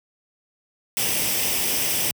white noise with comb filter, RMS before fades -23 dBFS, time 0.97-2.11 s, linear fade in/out 0 ms, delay 0.36 ms, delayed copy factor +0.55, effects high-pass 80 Hz 12 dB/octave

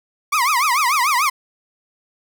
30% pulse tone with vibrato, 1100 Hz, C#6, 14 cents flat, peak -12 dBFS, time 0.32-1.3 s, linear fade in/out 10 ms, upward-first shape triangle, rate 6.8 Hz, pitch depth 290 cents each way, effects none

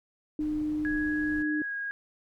sine tone, 303.6 Hz, D#4, 42 cents flat, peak -27 dBFS, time 0.39-1.62 s, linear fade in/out 2 ms
brown noise, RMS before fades -44 dBFS, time 0.4-1.43 s, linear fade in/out 10 ms
sine tone with pitch glide, 1665 to 1638.3 Hz, G#6 to G#6, +4 to -24 cents, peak -31 dBFS, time 0.85-1.91 s, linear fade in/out 0 ms, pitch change -28 cents, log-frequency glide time 1.59-1.75 s
effects none

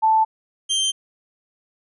sine / sawtooth tone pair in turn, 880 / 3148 Hz, A5 / G7, 0 / +7 cents, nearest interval octave + minor seventh, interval 2207 cents, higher second, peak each -13 / -15 dBFS, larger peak first, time 0.02-0.25 / 0.69-0.92 s, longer neither, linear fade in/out 20 ms, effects resampled to 24000 Hz

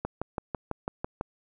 click train, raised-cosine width 1 ms, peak -16 dBFS, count 8, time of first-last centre 0.05-1.211 s, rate 6.03 Hz, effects none

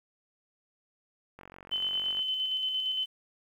click train, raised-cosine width 0.5 ms, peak -32 dBFS, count 38, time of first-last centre 1.39-2.193 s, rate 46.1 Hz
sine tone with tremolo, 3047 Hz, G7, 50 cents flat, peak -27 dBFS, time 1.71-3.06 s, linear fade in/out 20 ms, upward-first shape square, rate 8.7 Hz, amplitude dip 30%
effects 10-bit

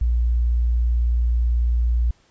sine tone, 59.1 Hz, A#1, 24 cents sharp, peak -16 dBFS, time 0.01-2.11 s, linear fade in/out 5 ms, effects pink hiss -59 dBFS RMS until 2.3 s + resampled to 16000 Hz

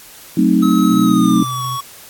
sine chord, F# diminished seventh, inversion none, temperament equal, 185 / 220 / 261.6 / 311.1 Hz, F#3 / A3 / C4 / Eb4, 0 / 0 / 0 / 0 cents, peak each -15 dBFS, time 0.37-1.43 s, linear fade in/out 5 ms
square tone with pitch glide, 1284 to 1117.8 Hz, E6 to C#6, -46 to +14 cents, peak -21 dBFS, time 0.62-1.81 s, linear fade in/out 10 ms, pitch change -240 cents, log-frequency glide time 1.01-1.64 s
sine tone with vibrato, 127.4 Hz, C3, 46 cents flat, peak -24 dBFS, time 0.88-1.79 s, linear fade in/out 50 ms, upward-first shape sine, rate 13 Hz, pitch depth 14 cents each way
effects white hiss -39 dBFS RMS until 2.09 s + AAC 64 kbps

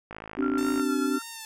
click train, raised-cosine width 0.5 ms, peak -23 dBFS, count 38, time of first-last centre 0.11-0.796 s, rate 53.9 Hz
sine chord, C suspended second, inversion none, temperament equal with one note detuned, 261.6 / 293.7 / 382.6 Hz, C4 / D4 / G4, 0 / 0 / -42 cents, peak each -27 / -27 / -31 dBFS, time 0.37-1.19 s, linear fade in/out 20 ms
sine tone with tremolo, 1374 Hz, F6, 29 cents flat, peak -30 dBFS, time 0.42-1.22 s, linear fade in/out 2 ms, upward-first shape sine, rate 8.5 Hz, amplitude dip 65%
5% pulse tone with vibrato, 888 Hz, A5, 16 cents sharp, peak -26 dBFS, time 0.58-1.45 s, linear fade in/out 0 ms, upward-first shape sine, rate 1.8 Hz, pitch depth 59 cents each way
effects none

